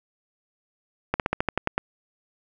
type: slowing click train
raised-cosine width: 0.5 ms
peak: -7 dBFS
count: 9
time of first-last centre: 1.14-1.78 s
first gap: 58 ms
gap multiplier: 1.09
effects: none